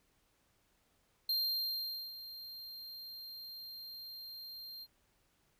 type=tone with ADSR envelope; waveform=square; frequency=4186 Hz; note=C8; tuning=in tune; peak=-31 dBFS; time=1.29-4.87 s; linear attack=4 ms; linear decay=830 ms; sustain=-15 dB; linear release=43 ms; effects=pink hiss -74 dBFS RMS until 5.59 s